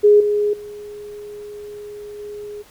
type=tone with level steps; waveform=sine; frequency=415.3 Hz; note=G#4; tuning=in tune; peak=-7 / -15 / -31 / -29 dBFS; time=0.03-2.63 s; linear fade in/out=20 ms; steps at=0.2 / 0.53 / 2.19 s; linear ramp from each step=5 ms; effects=pink hiss -49 dBFS RMS until 2.7 s